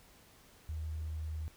sine tone, 78.3 Hz, D#2, 11 cents sharp, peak -36 dBFS, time 0.69-1.48 s, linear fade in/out 0 ms, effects pink hiss -61 dBFS RMS until 1.56 s

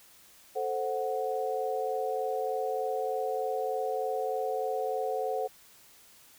sine chord, F# diminished, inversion first, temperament equal, 440 / 523.3 / 740 Hz, A4 / C5 / F#5, 0 / 0 / 0 cents, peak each -33 dBFS, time 0.55-5.48 s, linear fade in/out 20 ms, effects white hiss -57 dBFS RMS until 6.38 s

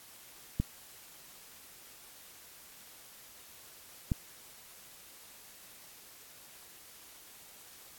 clicks, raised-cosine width 5 ms, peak -16 dBFS, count 2, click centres 0.6 / 4.118 s, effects white hiss -54 dBFS RMS until 7.98 s + AAC 64 kbps

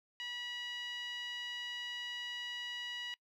10% pulse tone with band-pass filter, 970 Hz, B5, 31 cents flat, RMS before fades -43 dBFS, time 0.2-3.14 s, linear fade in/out 0 ms, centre 2500 Hz, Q 3.6, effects noise-tail reverb RT60 0.1 s tail -23 dB re dry

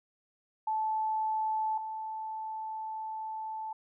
sine tone pair in turn, 872 / 876.1 Hz, A5 / A5, -16 / -8 cents, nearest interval unison, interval 8 cents, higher second, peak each -28 / -35 dBFS, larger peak first, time 0.67-1.78 / 1.78-3.73 s, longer second, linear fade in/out 5 ms, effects none

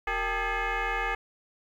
sine tone with frequency modulation, 461.4 Hz, A#4, 18 cents flat, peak -25 dBFS, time 0.07-1.15 s, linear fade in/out 5 ms, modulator 418 Hz, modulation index 4.7, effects tanh soft clip ceiling -23 dBFS + 10-bit

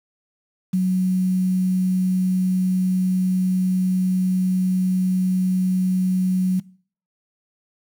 sine tone with quantisation, 185 Hz, F#3, in tune, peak -16 dBFS, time 0.73-6.6 s, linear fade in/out 10 ms, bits 7, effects noise-tail reverb RT60 0.5 s tail -22 dB re dry

